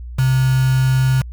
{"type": "tone with quantisation", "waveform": "sine", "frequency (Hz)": 130.81, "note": "C3", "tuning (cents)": 0, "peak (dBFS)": -12, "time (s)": [0.18, 1.22], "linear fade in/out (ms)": 10, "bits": 4, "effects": ["added 60 Hz sine -28 dBFS peak until 1.32 s"]}